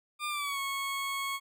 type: tone with pitch glide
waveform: 20% pulse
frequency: 1200 to 1100.4 Hz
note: D6 to C#6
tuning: +37 to -13 cents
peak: -27 dBFS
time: 0.19-1.4 s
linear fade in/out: 50 ms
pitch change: -150 cents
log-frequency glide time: 0.29-0.59 s
effects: none